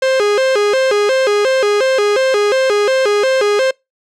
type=tone with vibrato; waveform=45% pulse; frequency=466.2 Hz; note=A#4; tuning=in tune; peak=-11 dBFS; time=0.02-3.71 s; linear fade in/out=5 ms; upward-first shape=square; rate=2.8 Hz; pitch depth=210 cents each way; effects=noise-tail reverb RT60 0.2 s tail -25 dB re dry + low-pass 6000 Hz 12 dB/octave